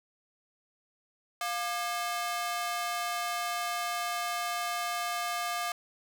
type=ring-modulated tone; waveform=sawtooth; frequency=951 Hz; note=A#5; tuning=34 cents sharp; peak=-24 dBFS; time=1.41-5.72 s; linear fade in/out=2 ms; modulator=249 Hz; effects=none